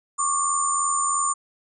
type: tone cluster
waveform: sine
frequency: 1109 / 1192 / 7040 / 8660 Hz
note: C#6 / D6 / A8 / C#9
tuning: 0 / +25 / 0 / -41 cents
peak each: -26 dBFS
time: 0.18-1.34 s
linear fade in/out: 20 ms
effects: none